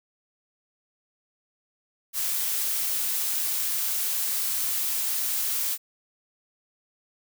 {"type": "noise", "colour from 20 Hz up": "blue", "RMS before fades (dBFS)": -27, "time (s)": [2.13, 5.78], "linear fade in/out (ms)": 50, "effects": []}